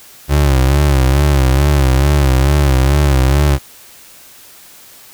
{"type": "tone with vibrato", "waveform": "30% pulse", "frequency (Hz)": 68.9, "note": "C#2", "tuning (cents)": -10, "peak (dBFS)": -6, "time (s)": [0.28, 3.59], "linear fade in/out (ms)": 50, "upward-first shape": "sine", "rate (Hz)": 2.3, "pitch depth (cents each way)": 110, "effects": ["white hiss -40 dBFS RMS until 5.13 s"]}